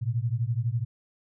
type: beating tone pair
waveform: sine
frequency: 112.2 / 124.2 Hz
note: A2 / B2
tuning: +34 / +10 cents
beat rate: 12 Hz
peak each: -27 / -28 dBFS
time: 0.01-0.85 s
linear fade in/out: 20 ms
effects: none

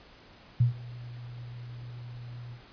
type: tone with ADSR envelope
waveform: sine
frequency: 120.6 Hz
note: B2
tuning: 41 cents flat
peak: -17 dBFS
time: 0.6-2.62 s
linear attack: 8 ms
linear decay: 120 ms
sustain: -22 dB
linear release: 96 ms
effects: pink hiss -54 dBFS RMS until 2.72 s + resampled to 11025 Hz

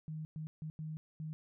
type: tone bursts at uneven times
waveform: sine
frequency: 156.1 Hz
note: D#3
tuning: 6 cents sharp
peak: -39 dBFS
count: 5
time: 0.08-0.25 / 0.36-0.47 / 0.62-0.7 / 0.79-0.97 / 1.2-1.33 s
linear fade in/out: 0 ms
effects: none

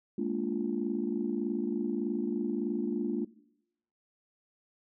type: chord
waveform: sine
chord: Bb dominant seventh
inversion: third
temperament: just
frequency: 209.8 / 233.1 / 291.4 / 349.6 Hz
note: Ab3 / Bb3 / D4 / F4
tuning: +18 / 0 / -13 / +2 cents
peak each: -34 dBFS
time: 0.18-3.25 s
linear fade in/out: 5 ms
effects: noise-tail reverb RT60 0.8 s tail -20 dB re dry + tanh soft clip ceiling -19 dBFS

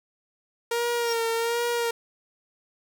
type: tone with vibrato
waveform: sawtooth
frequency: 466.2 Hz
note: A#4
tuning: in tune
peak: -20 dBFS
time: 0.71-1.91 s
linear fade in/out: 5 ms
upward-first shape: sine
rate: 1.3 Hz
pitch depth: 38 cents each way
type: tone with exponential growth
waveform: triangle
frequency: 5560 Hz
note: F8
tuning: 9 cents flat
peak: -25 dBFS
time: 0.96-1.13 s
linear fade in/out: 5 ms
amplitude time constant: 36 ms
effects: none

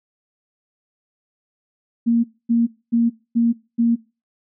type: tone bursts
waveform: sine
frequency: 233.1 Hz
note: A#3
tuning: in tune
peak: -13 dBFS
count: 5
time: 2.06-3.96 s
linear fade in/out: 20 ms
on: 180 ms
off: 250 ms
effects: noise-tail reverb RT60 0.3 s tail -21 dB re dry

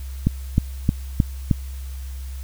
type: click train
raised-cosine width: 5 ms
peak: -3 dBFS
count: 5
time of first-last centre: 0.27-1.512 s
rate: 3.22 Hz
effects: added 66 Hz sine -29 dBFS peak until 2.43 s + white hiss -47 dBFS RMS until 2.43 s

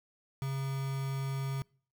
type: tone with quantisation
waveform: triangle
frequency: 135.5 Hz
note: C#3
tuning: 39 cents flat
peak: -30 dBFS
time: 0.42-1.62 s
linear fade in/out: 0 ms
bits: 7
effects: noise-tail reverb RT60 0.5 s tail -26 dB re dry

